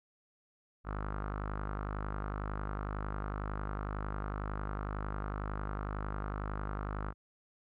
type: tone with low-pass filter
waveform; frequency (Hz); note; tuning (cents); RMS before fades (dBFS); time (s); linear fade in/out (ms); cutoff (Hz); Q
sawtooth; 51; G#1; -31; -38; 0.84-7.14; 50; 1300; 4.3
effects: none